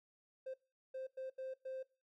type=tone bursts at uneven times; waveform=triangle; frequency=524 Hz; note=C5; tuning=2 cents sharp; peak=-39 dBFS; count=5; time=0.46-0.54 / 0.94-1.07 / 1.17-1.3 / 1.38-1.54 / 1.65-1.83 s; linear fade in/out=10 ms; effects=noise-tail reverb RT60 0.3 s tail -22 dB re dry + tanh soft clip ceiling -37 dBFS